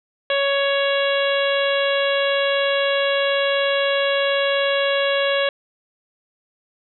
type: harmonic tone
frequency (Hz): 557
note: C#5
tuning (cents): +8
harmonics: 1 / 2 / 3 / 4 / 5 / 6 / 7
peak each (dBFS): -19 / -28 / -25 / -30 / -27 / -27 / -33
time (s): 0.3-5.49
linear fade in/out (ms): 2
effects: none